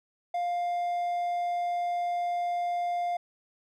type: tone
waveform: triangle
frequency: 702 Hz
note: F5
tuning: 9 cents sharp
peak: -25 dBFS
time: 0.34-3.17 s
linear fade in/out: 5 ms
effects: none